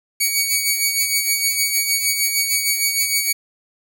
10% pulse tone with tremolo, 2251 Hz, C#7, 26 cents sharp, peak -6 dBFS, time 0.2-3.33 s, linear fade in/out 10 ms, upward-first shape sine, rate 6.5 Hz, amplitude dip 50%, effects 8-bit

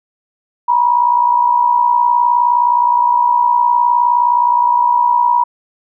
sine tone with amplitude modulation, 966 Hz, B5, 39 cents flat, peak -6 dBFS, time 0.68-5.44 s, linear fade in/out 10 ms, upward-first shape sine, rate 59.4 Hz, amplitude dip 65%, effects none

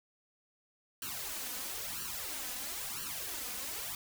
white noise with flanger, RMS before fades -40 dBFS, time 1.02-3.95 s, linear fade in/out 2 ms, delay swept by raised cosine 0.68 to 4.08 ms, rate 1 Hz, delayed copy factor +0.95, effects none

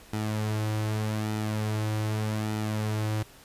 sawtooth tone with flanger, 107.6 Hz, A2, 38 cents flat, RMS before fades -29 dBFS, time 0.13-3.23 s, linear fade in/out 5 ms, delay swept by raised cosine 1.8 to 4.5 ms, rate 0.83 Hz, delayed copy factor -0.5, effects pink hiss -52 dBFS RMS until 3.44 s + resampled to 32000 Hz

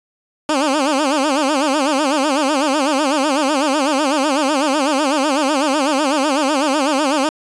15% pulse tone with vibrato, 285.8 Hz, D4, 47 cents flat, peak -8 dBFS, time 0.49-7.29 s, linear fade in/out 2 ms, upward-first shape sine, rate 8 Hz, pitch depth 160 cents each way, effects resampled to 22050 Hz

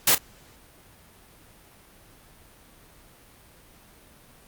white noise with echo, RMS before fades -18 dBFS, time 0.07-0.15 s, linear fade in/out 5 ms, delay 32 ms, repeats 1, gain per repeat -14 dB, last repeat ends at 0.182 s, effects pink hiss -53 dBFS RMS until 4.47 s + Opus 48 kbps

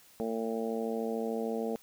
harmonic tone, 113.4 Hz, A#2, 47 cents flat, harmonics 2 / 3 / 4 / 5 / 6 / 7, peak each -35 / -42 / -34 / -41 / -42 / -44 dBFS, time 0.2-1.76 s, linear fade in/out 0 ms, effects white hiss -59 dBFS RMS until 1.82 s

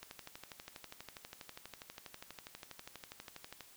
click train, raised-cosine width 0.2 ms, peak -29 dBFS, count 45, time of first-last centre 0.03-3.607 s, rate 12.3 Hz, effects white hiss -60 dBFS RMS until 3.76 s

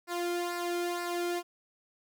sawtooth tone with flanger, 349.2 Hz, F4, in tune, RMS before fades -33 dBFS, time 0.07-1.43 s, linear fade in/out 50 ms, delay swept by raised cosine 0.3 to 1.1 ms, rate 2.1 Hz, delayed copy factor -0.65, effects none

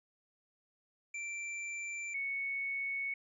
square / sine tone pair in turn, 2348 / 2216 Hz, D7 / C#7, -1 / -1 cents, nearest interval minor second, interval 100 cents, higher first, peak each -39 / -34 dBFS, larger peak second, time 1.14-2.14 / 2.14-3.14 s, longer neither, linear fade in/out 5 ms, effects resampled to 24000 Hz

